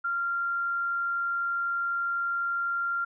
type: tone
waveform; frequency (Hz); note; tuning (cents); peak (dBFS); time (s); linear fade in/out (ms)
sine; 1386; F6; -14; -26; 0.04-3.05; 10
effects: none